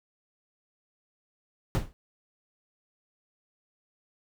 brown noise with exponential decay, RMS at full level -19 dBFS, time 1.75-1.93 s, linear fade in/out 0 ms, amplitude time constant 38 ms, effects none

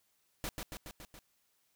pink noise with echo, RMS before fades -38 dBFS, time 0.44-0.49 s, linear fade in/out 0 ms, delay 140 ms, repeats 5, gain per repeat -3 dB, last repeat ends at 1.19 s, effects white hiss -75 dBFS RMS until 1.75 s

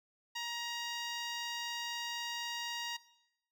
10% pulse tone with notch filter, 944 Hz, A#5, 22 cents sharp, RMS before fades -40 dBFS, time 0.35-2.97 s, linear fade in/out 10 ms, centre 12000 Hz, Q 0.87, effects noise-tail reverb RT60 0.8 s tail -18 dB re dry

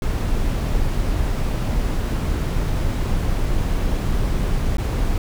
brown noise with dropouts, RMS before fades -20 dBFS, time 0.02-5.18 s, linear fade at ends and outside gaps 2 ms, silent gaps 4.77-4.782 s, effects none

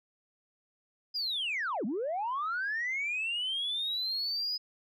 sine linear two-way sweep, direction down then up, 5020 to 188.2 to 5020 Hz, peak -29 dBFS, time 1.14-4.58 s, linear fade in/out 20 ms, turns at 1.85 s, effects tanh soft clip ceiling -27 dBFS

